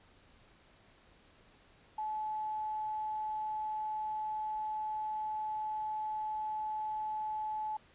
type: tone with quantisation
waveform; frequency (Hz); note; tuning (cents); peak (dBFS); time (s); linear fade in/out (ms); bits
sine; 860; A5; -40; -34; 1.98-7.77; 5; 10
effects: pink hiss -63 dBFS RMS until 7.94 s + resampled to 8000 Hz